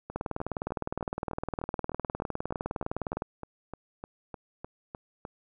two click trains, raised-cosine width 1 ms, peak -17 / -24 dBFS, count 61 / 18, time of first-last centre 0.16-3.221 / 0.1-5.252 s, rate 19.6 / 3.3 Hz, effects none

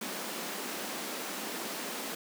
pink high-pass noise, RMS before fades -38 dBFS, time 0.01-2.15 s, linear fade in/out 5 ms, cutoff 190 Hz, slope 48 dB/octave, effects none

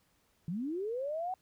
sine linear sweep, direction up, 153.4 to 761 Hz, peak -33 dBFS, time 0.48-1.34 s, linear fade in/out 2 ms, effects pink hiss -72 dBFS RMS until 1.41 s

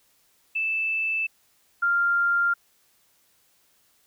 sine tone pair in turn, 2637 / 1394.4 Hz, E7 / F6, 0 / -3 cents, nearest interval major seventh, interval 1103 cents, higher first, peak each -23 / -19 dBFS, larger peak second, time 0.55-1.27 / 1.82-2.54 s, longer neither, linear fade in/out 10 ms, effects white hiss -64 dBFS RMS until 4.06 s

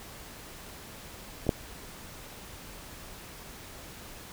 clicks, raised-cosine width 2 ms, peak -22 / -9 dBFS, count 2, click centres 1.467 / 1.492 s, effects pink hiss -46 dBFS RMS until 4.32 s

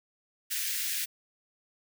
white high-pass noise, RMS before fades -32 dBFS, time 0.5-1.06 s, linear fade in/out 20 ms, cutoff 1600 Hz, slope 48 dB/octave, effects none

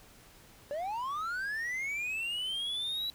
triangle linear sweep, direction up, 554.4 to 3951 Hz, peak -31 dBFS, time 0.71-3.1 s, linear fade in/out 0 ms, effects pink hiss -57 dBFS RMS until 3.14 s

